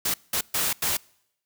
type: noise bursts at uneven times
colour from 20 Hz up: white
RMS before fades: -25 dBFS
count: 4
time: 0.05-0.14 / 0.33-0.41 / 0.54-0.73 / 0.82-0.97 s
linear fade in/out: 5 ms
effects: noise-tail reverb RT60 0.8 s tail -26 dB re dry